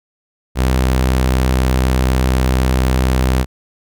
sawtooth tone, 64.1 Hz, C2, 35 cents flat, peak -8 dBFS, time 0.55-3.46 s, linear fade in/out 50 ms, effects none

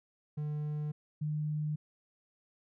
triangle / sine tone pair in turn, 149.9 / 151.47 Hz, D3 / D#3, +36 / -46 cents, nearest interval unison, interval 18 cents, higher second, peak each -31 / -31 dBFS, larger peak neither, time 0.37-0.92 / 1.21-1.76 s, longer neither, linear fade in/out 10 ms, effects none

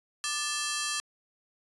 10% pulse ring-modulated tone, 1467 Hz, F#6, 15 cents flat, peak -18 dBFS, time 0.24-1 s, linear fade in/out 0 ms, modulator 280 Hz, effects resampled to 24000 Hz

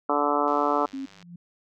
harmonic tone, 145.7 Hz, D3, 13 cents flat, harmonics 2 / 3 / 4 / 5 / 6 / 7 / 8 / 9, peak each -29 / -29 / -29 / -29 / -29 / -29 / -29 / -29 dBFS, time 0.09-0.86 s, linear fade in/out 5 ms
click train, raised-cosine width 0.2 ms, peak -32 dBFS, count 74, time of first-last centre 0.48-1.226 s, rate 97.8 Hz
sine tone, 269.4 Hz, C#4, 49 cents flat, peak -30 dBFS, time 0.93-1.06 s, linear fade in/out 10 ms
sine tone with exponential growth, 173.3 Hz, F3, 13 cents flat, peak -37 dBFS, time 0.95-1.36 s, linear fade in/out 5 ms, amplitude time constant 88 ms
effects none

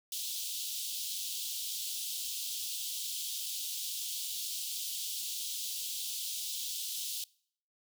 pink high-pass noise, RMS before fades -38 dBFS, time 0.12-7.24 s, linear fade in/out 2 ms, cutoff 3100 Hz, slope 48 dB/octave, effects noise-tail reverb RT60 0.6 s tail -24 dB re dry

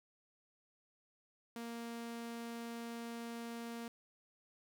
sawtooth tone, 233.1 Hz, A#3, in tune, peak -39 dBFS, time 1.56-3.88 s, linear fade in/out 2 ms, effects none

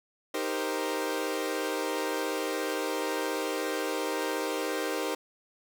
sawtooth chord, C minor seventh, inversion first, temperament equal, 311.1 / 392 / 466.2 / 523.3 Hz, Eb4 / G4 / Bb4 / C5, 0 / 0 / 0 / 0 cents, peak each -31 dBFS, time 0.34-5.15 s, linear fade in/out 5 ms, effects none

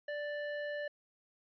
square tone with band-pass filter, 587.3 Hz, D5, in tune, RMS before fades -39 dBFS, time 0.08-0.88 s, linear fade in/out 5 ms, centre 1200 Hz, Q 2.4, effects resampled to 11025 Hz

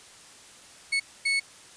35% pulse tone bursts at uneven times, 2207 Hz, C#7, 8 cents flat, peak -21 dBFS, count 2, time 0.92-1 / 1.25-1.4 s, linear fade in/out 10 ms, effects white hiss -50 dBFS RMS until 1.76 s + resampled to 22050 Hz

